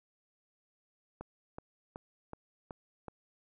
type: click train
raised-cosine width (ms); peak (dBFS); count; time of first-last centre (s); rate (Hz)
1; -28; 6; 1.21-3.083; 2.67
effects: none